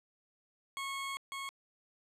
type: tone pair in turn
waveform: 20% pulse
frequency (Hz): 1095 / 1095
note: C#6 / C#6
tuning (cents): -22 / -22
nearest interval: unison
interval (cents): 0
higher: neither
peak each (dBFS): -32 / -34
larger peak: first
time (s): 0.77-1.17 / 1.32-1.49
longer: first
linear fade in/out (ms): 0
effects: low-pass 11000 Hz 12 dB/octave